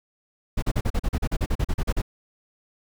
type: noise bursts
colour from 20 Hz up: brown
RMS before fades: -22 dBFS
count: 16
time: 0.57-2.019 s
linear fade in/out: 10 ms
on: 54 ms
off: 39 ms
effects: none